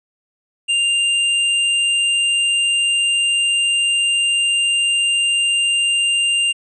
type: tone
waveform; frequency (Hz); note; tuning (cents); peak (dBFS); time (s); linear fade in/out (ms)
square; 2794; F7; 0; -15; 0.68-6.53; 20
effects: resampled to 24000 Hz